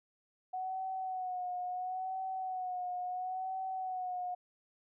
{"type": "tone with vibrato", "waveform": "sine", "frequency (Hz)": 740, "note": "F#5", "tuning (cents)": 0, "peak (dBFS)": -35, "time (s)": [0.53, 4.35], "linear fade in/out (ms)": 10, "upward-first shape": "sine", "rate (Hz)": 0.73, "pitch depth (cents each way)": 44, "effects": []}